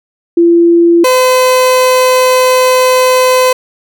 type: tone pair in turn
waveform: sine / 30% pulse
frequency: 340.5 / 510.2 Hz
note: F4 / C5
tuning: -44 / -44 cents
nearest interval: perfect fifth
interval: 700 cents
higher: second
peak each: -3 dBFS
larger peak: neither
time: 0.37-1.04 / 1.04-3.53 s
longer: second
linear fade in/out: 5 ms
effects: none